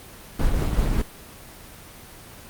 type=noise with tremolo; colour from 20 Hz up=brown; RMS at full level=-19 dBFS; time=0.39-1.02 s; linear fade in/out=5 ms; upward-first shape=triangle; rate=5.4 Hz; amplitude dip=40%; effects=pink hiss -43 dBFS RMS until 2.49 s + Opus 24 kbps